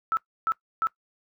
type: tone bursts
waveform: sine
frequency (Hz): 1318.5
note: E6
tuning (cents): 0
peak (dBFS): -21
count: 3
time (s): 0.12-0.87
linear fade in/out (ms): 0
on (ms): 50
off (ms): 300
effects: noise-tail reverb RT60 0.1 s tail -19 dB re dry